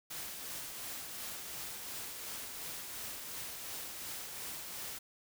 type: noise with tremolo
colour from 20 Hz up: white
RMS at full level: -42 dBFS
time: 0.1-4.99 s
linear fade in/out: 10 ms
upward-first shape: triangle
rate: 2.8 Hz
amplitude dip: 35%
effects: none